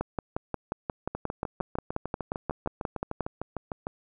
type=two click trains; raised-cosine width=1 ms; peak=-15 / -18 dBFS; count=19 / 19; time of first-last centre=0.01-3.207 / 1.15-3.869 s; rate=5.63 / 6.62 Hz; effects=none